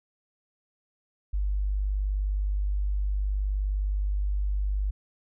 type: tone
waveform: sine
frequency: 49.67 Hz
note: G1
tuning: 24 cents sharp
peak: -24 dBFS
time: 1.33-4.91 s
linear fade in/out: 10 ms
effects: none